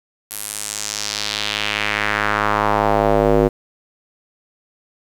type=tone with band-pass filter sweep; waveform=square; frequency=52.4 Hz; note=G#1; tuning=16 cents sharp; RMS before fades=-19 dBFS; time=0.3-3.49 s; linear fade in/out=20 ms; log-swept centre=12000 to 420 Hz; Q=1.9; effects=7-bit